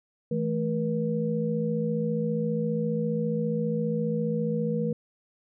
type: tone cluster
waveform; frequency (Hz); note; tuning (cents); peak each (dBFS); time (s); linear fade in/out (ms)
sine; 162.6 / 217.4 / 480.1; E3 / A3 / B4; -23 / -21 / -49; -29; 0.31-4.93; 5
effects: none